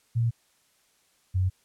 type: tone pair in turn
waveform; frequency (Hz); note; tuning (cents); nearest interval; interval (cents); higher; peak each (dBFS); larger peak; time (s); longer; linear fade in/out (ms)
sine; 116.54 / 92.87; A#2 / F#2; 0 / +7; major third; 393; first; -21; neither; 0.15-0.31 / 1.34-1.5; neither; 20
effects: white hiss -66 dBFS RMS until 1.64 s + low-pass 11000 Hz 12 dB/octave